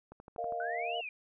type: click train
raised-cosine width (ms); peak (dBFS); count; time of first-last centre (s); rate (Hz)
1; -35; 6; 0.12-0.523; 12.4
type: chord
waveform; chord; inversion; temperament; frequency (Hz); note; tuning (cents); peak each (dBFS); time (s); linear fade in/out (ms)
sine; Bb suspended fourth; none; equal; 466.2 / 622.3 / 698.5; Bb4 / Eb5 / F5; 0 / 0 / 0; -41 / -41 / -35; 0.38-1.01; 5
type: exponential two-way sweep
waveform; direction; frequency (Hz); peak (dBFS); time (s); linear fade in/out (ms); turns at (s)
sine; up then down; 1452 to 3014 to 2375; -38; 0.6-1.09; 2; 0.97
effects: none